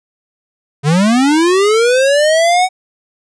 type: linear sweep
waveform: square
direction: up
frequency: 136.3 to 754 Hz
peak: -9 dBFS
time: 0.83-2.69 s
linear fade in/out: 50 ms
effects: resampled to 22050 Hz